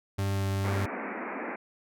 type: tone with vibrato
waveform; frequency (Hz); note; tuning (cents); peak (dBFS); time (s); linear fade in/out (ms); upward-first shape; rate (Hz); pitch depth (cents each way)
40% pulse; 98; G2; 0; -26; 0.18-0.86; 10; sine; 2.4; 8
type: band-pass noise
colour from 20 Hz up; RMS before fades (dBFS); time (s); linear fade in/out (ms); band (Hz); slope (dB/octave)
pink; -36; 0.64-1.56; 5; 200 to 2400; 96
effects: none